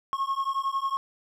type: beating tone pair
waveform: triangle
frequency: 1082 / 1093 Hz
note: C#6 / C#6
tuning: -42 / -25 cents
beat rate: 11 Hz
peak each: -27 dBFS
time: 0.13-0.97 s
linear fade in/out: 0 ms
effects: none